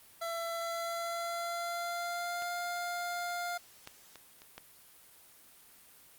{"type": "tone with pitch glide", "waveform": "25% pulse", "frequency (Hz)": [671, 701.9], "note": ["E5", "F5"], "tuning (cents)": [31, 9], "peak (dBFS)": -31, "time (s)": [0.21, 3.58], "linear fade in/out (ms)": 10, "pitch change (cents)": 78, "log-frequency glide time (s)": [0.51, 2.52]}
{"type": "clicks", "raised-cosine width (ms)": 0.2, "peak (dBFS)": [-30, -26, -30, -35, -27], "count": 5, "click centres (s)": [2.422, 3.874, 4.157, 4.419, 4.58]}
{"effects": ["white hiss -58 dBFS RMS until 6.18 s", "Opus 32 kbps"]}